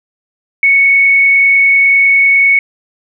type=tone with frequency modulation; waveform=sine; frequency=2217 Hz; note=C#7; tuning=in tune; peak=-5 dBFS; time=0.63-2.59 s; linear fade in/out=2 ms; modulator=30 Hz; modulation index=0.49; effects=none